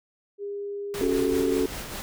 sine tone with pitch glide, 404.7 to 394.3 Hz, G#4 to G4, -45 to +10 cents, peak -30 dBFS, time 0.38-1.59 s, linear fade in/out 50 ms, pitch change -45 cents, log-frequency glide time 1.06-1.43 s
pink noise with tremolo, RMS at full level -34 dBFS, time 0.94-2.02 s, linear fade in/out 0 ms, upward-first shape sine, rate 5.1 Hz, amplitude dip 40%
sine chord, F# minor, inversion second, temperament equal, 277.2 / 370 / 440 Hz, C#4 / F#4 / A4, 0 / 0 / 0 cents, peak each -26 dBFS, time 1.01-1.66 s, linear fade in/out 2 ms
effects none

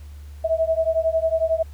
sine beating tone pair, 643 / 654 Hz, E5 / E5, -43 / -14 cents, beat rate 11 Hz, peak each -21 dBFS, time 0.44-1.63 s, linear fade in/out 10 ms, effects added 73 Hz sine -36 dBFS peak until 1.73 s + pink hiss -55 dBFS RMS until 1.73 s

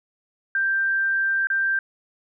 sine tone with dropouts, 1576 Hz, G6, 9 cents sharp, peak -19 dBFS, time 0.55-1.79 s, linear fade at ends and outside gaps 2 ms, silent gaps 1.471-1.501 s, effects none

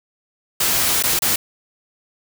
white noise with dropouts, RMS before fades -18 dBFS, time 0.6-1.36 s, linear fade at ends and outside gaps 5 ms, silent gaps 1.026-1.036 / 1.191-1.22 s, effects none

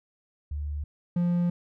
sine / triangle tone pair in turn, 73.42 / 174.62 Hz, D2 / F3, 0 / 0 cents, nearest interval octave + minor third, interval 1500 cents, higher second, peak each -29 / -20 dBFS, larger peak second, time 0.51-0.84 / 1.16-1.5 s, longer second, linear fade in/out 5 ms, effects none

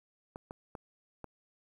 clicks, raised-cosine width 1 ms, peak -28 dBFS, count 4, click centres 0.359 / 0.509 / 0.752 / 1.243 s, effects 10-bit

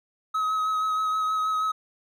triangle tone with vibrato, 1275 Hz, D#6, 42 cents sharp, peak -21 dBFS, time 0.34-1.72 s, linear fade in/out 10 ms, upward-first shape triangle, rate 6.3 Hz, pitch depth 20 cents each way, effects none

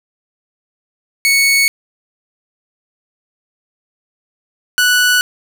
sawtooth tone pair in turn, 2216 / 1479 Hz, C#7 / F#6, -1 / -1 cents, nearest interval perfect fifth, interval 700 cents, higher first, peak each -6 dBFS, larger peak neither, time 1.25-1.68 / 4.78-5.21 s, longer neither, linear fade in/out 0 ms, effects none

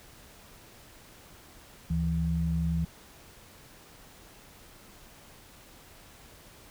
sine tone pair together, 73.25 / 164.81 Hz, D2 / E3, -4 / 0 cents, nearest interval octave + major second, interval 1404 cents, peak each -30 / -27 dBFS, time 1.9-2.85 s, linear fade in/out 5 ms, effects pink hiss -53 dBFS RMS until 6.7 s

